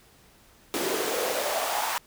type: noise with high-pass filter sweep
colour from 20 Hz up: pink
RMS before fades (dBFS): -28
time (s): 0.74-1.98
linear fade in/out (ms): 0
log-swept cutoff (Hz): 320 to 930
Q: 3.4
effects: pink hiss -57 dBFS RMS until 2.06 s